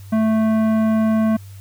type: tone with tanh clipping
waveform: triangle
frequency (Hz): 220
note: A3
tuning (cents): 0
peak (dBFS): -16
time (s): 0.12-1.37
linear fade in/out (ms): 10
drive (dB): 18
effects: added 98 Hz sine -35 dBFS peak until 1.6 s + white hiss -50 dBFS RMS until 1.6 s